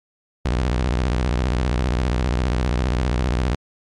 sawtooth tone with vibrato, 61.74 Hz, B1, in tune, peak -14 dBFS, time 0.45-3.55 s, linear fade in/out 5 ms, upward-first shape sine, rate 15 Hz, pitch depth 270 cents each way, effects low-pass 6000 Hz 12 dB/octave + MP3 64 kbps

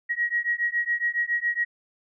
sine beating tone pair, 1896 / 1903.2 Hz, A#6 / A#6, +29 / +35 cents, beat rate 7.2 Hz, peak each -26 dBFS, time 0.09-1.65 s, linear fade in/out 20 ms, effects none

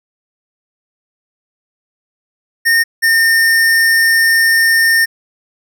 square tone pair in turn, 1834 / 1818.2 Hz, A#6 / A#6, -29 / -44 cents, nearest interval unison, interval 15 cents, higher first, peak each -9 dBFS, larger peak neither, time 2.65-2.84 / 3.02-5.06 s, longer second, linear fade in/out 20 ms, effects none

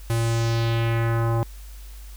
square tone with low-pass filter sweep, 115.2 Hz, A#2, 20 cents flat, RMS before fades -22 dBFS, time 0.1-1.43 s, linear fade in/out 0 ms, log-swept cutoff 12000 to 880 Hz, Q 1.9, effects added 50 Hz sine -37 dBFS peak until 2.16 s + white hiss -50 dBFS RMS until 2.16 s

